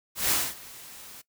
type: noise with ADSR envelope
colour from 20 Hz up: white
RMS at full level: -23 dBFS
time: 0.15-1.22 s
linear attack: 150 ms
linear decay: 240 ms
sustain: -22 dB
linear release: 16 ms
effects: noise-tail reverb RT60 0.1 s tail -18 dB re dry